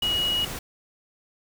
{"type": "tone in noise", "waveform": "sine", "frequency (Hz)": 2903, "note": "F#7", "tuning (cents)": -34, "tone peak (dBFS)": -22, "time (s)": [0.02, 0.45], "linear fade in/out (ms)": 5, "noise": "pink", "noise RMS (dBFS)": -34, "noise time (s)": [0.02, 0.59], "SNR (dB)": 9, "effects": []}